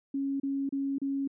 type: tone bursts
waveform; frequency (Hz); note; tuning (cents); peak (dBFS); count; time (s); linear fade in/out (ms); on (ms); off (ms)
sine; 275.3; C#4; -12; -28; 4; 0.14-1.276; 5; 260; 32
effects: none

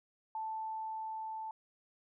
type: tone with level ramp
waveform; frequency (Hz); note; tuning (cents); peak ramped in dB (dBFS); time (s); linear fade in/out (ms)
sine; 880; A5; 0; -36 to -39; 0.35-1.51; 2
effects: none

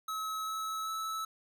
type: tone with pitch steps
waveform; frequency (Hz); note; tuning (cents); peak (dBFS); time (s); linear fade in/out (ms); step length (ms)
square; 1288 / 1297 / 1306; E6 / E6 / E6; -41 / -28 / -17; -35; 0.08-1.25; 5; 390
effects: 11-bit

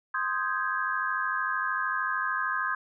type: chord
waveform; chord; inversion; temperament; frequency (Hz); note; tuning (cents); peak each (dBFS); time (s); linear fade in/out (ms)
sine; Ab major seventh; first; equal; 1046.5 / 1244.5 / 1568 / 1661.2; C6 / Eb6 / G6 / Ab6; 0 / 0 / 0 / 0; -32; 0.14-2.75; 5
effects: none

